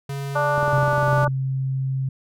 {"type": "tone with pitch glide", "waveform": "square", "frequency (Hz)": [139.2, 131.62], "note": ["C#3", "C3"], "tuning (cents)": [8, 11], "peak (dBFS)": -27, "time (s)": [0.09, 1.25], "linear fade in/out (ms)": 5, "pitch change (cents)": -97, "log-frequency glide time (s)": [0.6, 1.04]}
{"type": "harmonic tone", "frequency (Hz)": 293.7, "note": "D4", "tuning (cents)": 0, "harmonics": [2, 3, 4, 5], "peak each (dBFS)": [-22, -24, -25, -26], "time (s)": [0.35, 1.28], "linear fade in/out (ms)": 10}
{"type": "click train", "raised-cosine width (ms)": 3, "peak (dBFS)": -19, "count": 15, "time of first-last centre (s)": [0.58, 1.28], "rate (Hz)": 20}
{"type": "tone", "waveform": "sine", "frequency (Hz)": 133.1, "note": "C3", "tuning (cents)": 30, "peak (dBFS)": -21, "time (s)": [0.73, 2.09], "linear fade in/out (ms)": 5}
{"effects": []}